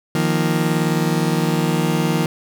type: chord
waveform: 30% pulse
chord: Eb suspended second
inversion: none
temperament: just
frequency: 155.56 / 175.01 / 233.3 Hz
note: Eb3 / F3 / Bb3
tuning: 0 / +4 / +2 cents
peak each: -17 / -18 / -21 dBFS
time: 0.15-2.26 s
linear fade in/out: 2 ms
effects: none